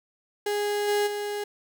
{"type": "tone with level steps", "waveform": "35% pulse", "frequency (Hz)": 412.7, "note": "G#4", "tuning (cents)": -11, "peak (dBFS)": [-23, -20, -27], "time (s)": [0.46, 1.44], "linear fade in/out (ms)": 5, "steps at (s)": [0.87, 1.06], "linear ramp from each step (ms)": 20, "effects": []}